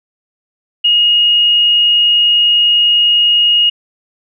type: tone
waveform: sine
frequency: 2870 Hz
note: F7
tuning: 47 cents sharp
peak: -7 dBFS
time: 0.84-3.7 s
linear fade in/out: 10 ms
effects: none